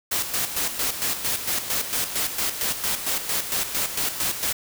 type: noise with tremolo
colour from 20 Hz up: white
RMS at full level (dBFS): -24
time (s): 0.11-4.53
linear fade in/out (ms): 10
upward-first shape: square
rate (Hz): 4.4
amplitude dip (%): 60
effects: none